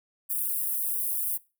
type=high-pass noise; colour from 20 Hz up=white; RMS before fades=-29 dBFS; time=0.29-1.38 s; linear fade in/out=20 ms; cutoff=9500 Hz; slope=48 dB/octave; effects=noise-tail reverb RT60 0.3 s tail -21 dB re dry

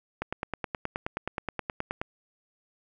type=click train; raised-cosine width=0.5 ms; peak=-15 dBFS; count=18; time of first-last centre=0.22-2.015 s; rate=9.47 Hz; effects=none

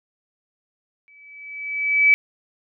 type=tone with exponential growth; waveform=sine; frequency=2296 Hz; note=D7; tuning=40 cents flat; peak=-9 dBFS; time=1.08-2.14 s; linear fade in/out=0 ms; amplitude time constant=230 ms; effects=none

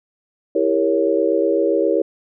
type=chord; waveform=sine; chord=E diminished seventh; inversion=none; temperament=equal with one note detuned; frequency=329.6 / 398.6 / 466.2 / 554.4 Hz; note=E4 / G4 / Bb4 / Db5; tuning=0 / +29 / 0 / 0 cents; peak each=-20 dBFS; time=0.55-2.02 s; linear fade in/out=5 ms; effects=none

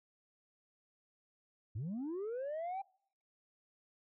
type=linear sweep; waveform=sine; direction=up; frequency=91.2 to 797 Hz; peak=-35 dBFS; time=1.75-2.82 s; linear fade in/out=10 ms; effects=noise-tail reverb RT60 0.6 s tail -26 dB re dry + tanh soft clip ceiling -36 dBFS

